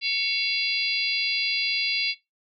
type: harmonic tone with a mistuned harmonic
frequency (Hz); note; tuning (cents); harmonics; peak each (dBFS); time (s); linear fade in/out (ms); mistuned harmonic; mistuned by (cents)
682; F5; -41; 3 / 4 / 5 / 6 / 7; -29 / -28 / -34 / -30 / -28; 0.01-2.15; 50; 3; +140
effects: noise-tail reverb RT60 0.2 s tail -19 dB re dry